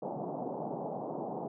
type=band-pass noise; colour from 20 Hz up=white; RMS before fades=-38 dBFS; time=0.02-1.48 s; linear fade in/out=5 ms; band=140 to 850 Hz; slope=48 dB/octave; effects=none